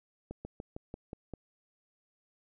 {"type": "slowing click train", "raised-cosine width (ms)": 2, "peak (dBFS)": -27, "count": 7, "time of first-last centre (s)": [0.31, 1.337], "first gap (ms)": 140, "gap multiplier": 1.08, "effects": []}